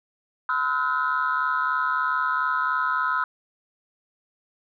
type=tone cluster; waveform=sine; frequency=1016 / 1292 / 1436 / 1519 Hz; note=B5 / E6 / F6 / F#6; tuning=+49 / -35 / +48 / +45 cents; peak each=-26 / -24 / -26 / -32 dBFS; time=0.49-3.24 s; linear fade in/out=2 ms; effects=tanh soft clip ceiling -14 dBFS